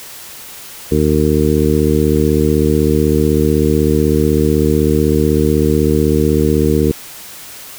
harmonic tone, 76 Hz, D#2, 40 cents flat, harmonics 1 / 2 / 3 / 4 / 5 / 6, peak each -17 / -17 / -17 / -17 / -17 / -17 dBFS, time 0.91-6.92 s, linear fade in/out 10 ms, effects white hiss -33 dBFS RMS until 7.78 s

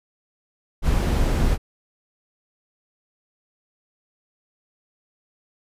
brown noise, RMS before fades -19 dBFS, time 0.82-1.58 s, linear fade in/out 50 ms, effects resampled to 32000 Hz

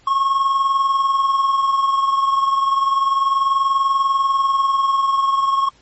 triangle tone pair together, 1088.4 / 1108.7 Hz, C#6 / C#6, -32 / 0 cents, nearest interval unison, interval 32 cents, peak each -13 / -21 dBFS, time 0.07-5.69 s, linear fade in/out 5 ms, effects pink hiss -53 dBFS RMS until 5.81 s + MP3 32 kbps

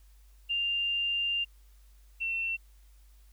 sine tone pair in turn, 2794 / 2702 Hz, F7 / E7, 0 / +42 cents, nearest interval minor second, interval 58 cents, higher first, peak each -27 / -29 dBFS, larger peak first, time 0.49-1.45 / 2.2-2.57 s, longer first, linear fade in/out 20 ms, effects added 50 Hz sine -54 dBFS peak until 3.32 s + white hiss -68 dBFS RMS until 3.32 s

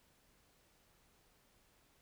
silence, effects pink hiss -71 dBFS RMS until 2.01 s

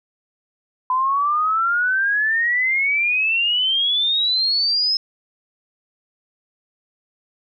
sine exponential sweep, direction up, 1007 to 5200 Hz, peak -16 dBFS, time 0.9-4.97 s, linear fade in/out 2 ms, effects none

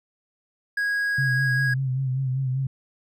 triangle tone, 1650 Hz, G#6, 12 cents flat, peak -20 dBFS, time 0.77-1.74 s, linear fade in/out 5 ms
sine tone with vibrato, 131.5 Hz, C3, 9 cents sharp, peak -22 dBFS, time 1.18-2.67 s, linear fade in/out 5 ms, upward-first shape sine, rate 5.1 Hz, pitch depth 53 cents each way
effects none

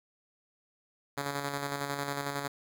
5% pulse tone with tremolo, 141.5 Hz, C#3, 36 cents sharp, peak -20 dBFS, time 1.17-2.48 s, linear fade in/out 10 ms, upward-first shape square, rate 11 Hz, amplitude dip 40%, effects none

